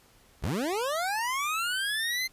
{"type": "linear sweep", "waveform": "25% pulse", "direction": "up", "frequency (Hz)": [43.65, 2093], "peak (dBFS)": -24, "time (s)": [0.42, 2.28], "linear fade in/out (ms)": 20, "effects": ["pink hiss -60 dBFS RMS until 2.32 s", "resampled to 32000 Hz"]}